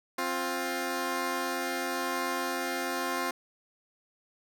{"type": "tone pair together", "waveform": "10% pulse", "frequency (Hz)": [263.8, 351.4], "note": ["C4", "F4"], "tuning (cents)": [14, 11], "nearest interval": "perfect fourth", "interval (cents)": 497, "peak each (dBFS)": [-25, -24], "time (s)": [0.18, 3.31], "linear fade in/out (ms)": 5, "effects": []}